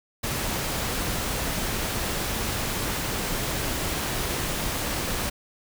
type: noise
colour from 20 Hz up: pink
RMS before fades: -28 dBFS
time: 0.23-5.3 s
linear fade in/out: 10 ms
effects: none